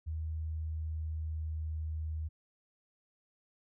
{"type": "tone with pitch glide", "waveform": "sine", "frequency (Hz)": [79.1, 78.51], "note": ["D#2", "D#2"], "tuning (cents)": [29, 16], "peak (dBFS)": -34, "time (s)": [0.06, 2.29], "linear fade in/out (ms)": 20, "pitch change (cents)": -13, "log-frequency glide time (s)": [0.41, 1.73], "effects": []}